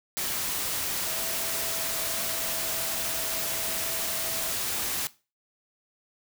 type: tone in noise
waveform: sine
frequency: 655 Hz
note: E5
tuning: 11 cents flat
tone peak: -40 dBFS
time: 1.07-4.52 s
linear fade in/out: 0 ms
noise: white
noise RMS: -30 dBFS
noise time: 0.17-5.07 s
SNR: -13 dB
effects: noise-tail reverb RT60 0.3 s tail -18 dB re dry